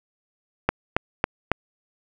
click train, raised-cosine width 0.5 ms, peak -3 dBFS, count 4, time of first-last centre 0.69-1.516 s, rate 3.63 Hz, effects none

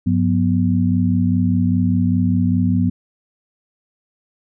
sine tone cluster, 98.7 / 181.2 / 246.2 Hz, G2 / F#3 / B3, +12 / -36 / -5 cents, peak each -18 dBFS, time 0.06-2.9 s, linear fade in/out 10 ms, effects none

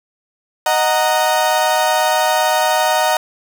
35% pulse chord, D# minor, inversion none, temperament equal with one note detuned, 622.3 / 740 / 928 Hz, D#5 / F#5 / A#5, 0 / 0 / -8 cents, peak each -16 dBFS, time 0.66-3.17 s, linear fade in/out 2 ms, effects none

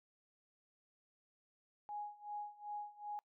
sine tone with tremolo, 830.6 Hz, G#5, in tune, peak -40 dBFS, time 1.89-3.19 s, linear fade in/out 0 ms, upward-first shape sine, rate 2.6 Hz, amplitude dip 90%, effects noise-tail reverb RT60 0.1 s tail -26 dB re dry

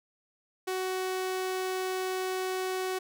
sawtooth tone, 373.4 Hz, F#4, 16 cents sharp, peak -26 dBFS, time 0.67-2.99 s, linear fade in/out 10 ms, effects none

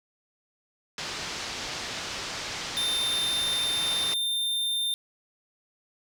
white low-pass noise, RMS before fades -35 dBFS, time 0.98-4.14 s, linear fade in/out 2 ms, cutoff 5800 Hz, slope 24 dB/octave
square tone, 3610 Hz, A7, 44 cents sharp, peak -26 dBFS, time 2.77-4.94 s, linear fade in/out 0 ms
effects none

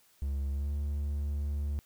triangle tone with pitch glide, 69.3 to 72.33 Hz, C#2 to D2, 0 to -26 cents, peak -28 dBFS, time 0.22-1.79 s, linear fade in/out 0 ms, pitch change +74 cents, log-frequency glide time 0.51-0.73 s, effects white hiss -65 dBFS RMS until 1.85 s

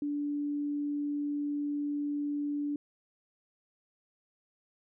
sine tone, 290.7 Hz, D4, 18 cents flat, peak -30 dBFS, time 0.02-2.76 s, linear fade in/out 2 ms, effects none

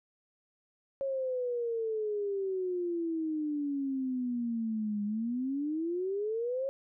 sine exponential two-way sweep, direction down then up, 550 to 204.1 to 550 Hz, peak -30 dBFS, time 1.01-6.69 s, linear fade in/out 0 ms, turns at 5.04 s, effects none

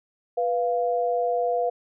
sine tone pair together, 491.4 / 695 Hz, B4 / F5, -9 / -9 cents, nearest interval tritone, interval 600 cents, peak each -24 dBFS, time 0.37-1.7 s, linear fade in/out 10 ms, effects none

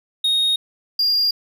triangle tone pair in turn, 3729 / 4809 Hz, A#7 / D8, 0 / +40 cents, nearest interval major third, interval 440 cents, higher second, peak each -14 / -14 dBFS, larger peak neither, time 0.24-0.56 / 0.99-1.31 s, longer neither, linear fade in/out 5 ms, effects none

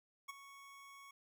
25% pulse tone with ADSR envelope, 1108.7 Hz, C#6, in tune, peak -38 dBFS, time 0.28-1.11 s, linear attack 16 ms, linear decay 18 ms, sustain -13 dB, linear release 4 ms, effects none

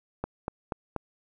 click train, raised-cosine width 1 ms, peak -16 dBFS, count 4, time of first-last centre 0.24-0.963 s, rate 4.15 Hz, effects none

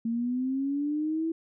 sine linear sweep, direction up, 226.2 to 329.7 Hz, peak -26 dBFS, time 0.05-1.32 s, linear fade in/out 5 ms, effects none

